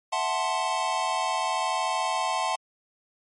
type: chord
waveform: square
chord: F# half-diminished seventh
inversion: third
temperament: equal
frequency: 659.3 / 740 / 880 / 1046.5 Hz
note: E5 / F#5 / A5 / C6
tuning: 0 / 0 / 0 / 0 cents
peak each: -34 / -31 / -30 / -30 dBFS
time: 0.12-2.56 s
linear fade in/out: 10 ms
effects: MP3 48 kbps